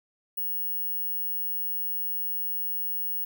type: tone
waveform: sine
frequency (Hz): 15660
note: B9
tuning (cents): -16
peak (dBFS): -27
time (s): 0.37-3.25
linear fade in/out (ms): 10
effects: none